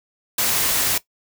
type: noise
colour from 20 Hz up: white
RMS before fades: -20 dBFS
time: 0.38-0.98 s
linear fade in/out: 5 ms
effects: noise-tail reverb RT60 0.1 s tail -17 dB re dry